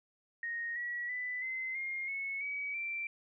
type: tone with pitch steps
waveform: sine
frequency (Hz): 1864.7 / 1927.1 / 1991.6 / 2058 / 2127 / 2198 / 2272 / 2348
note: A#6 / B6 / B6 / C7 / C7 / C#7 / C#7 / D7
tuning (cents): 0 / -43 / +14 / -29 / +28 / -15 / +42 / -1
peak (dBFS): -35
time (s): 0.43-3.07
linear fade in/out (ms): 2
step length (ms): 330
effects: none